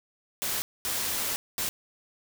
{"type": "noise bursts at uneven times", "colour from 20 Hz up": "white", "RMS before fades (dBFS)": -30, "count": 3, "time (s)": [[0.42, 0.62], [0.85, 1.36], [1.58, 1.69]], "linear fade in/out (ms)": 0, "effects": []}